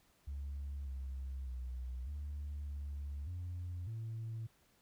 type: tone with pitch steps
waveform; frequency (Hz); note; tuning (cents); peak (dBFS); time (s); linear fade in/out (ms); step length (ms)
sine; 70.1 / 66.4 / 62.6 / 72.7 / 71.5 / 88.4 / 112.4; C#2 / C2 / B1 / D2 / D2 / F2 / A2; +20 / +26 / +24 / -17 / -46 / +22 / +37; -38; 0.27-4.47; 10; 600
effects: tanh soft clip ceiling -37 dBFS + pink hiss -71 dBFS RMS until 4.81 s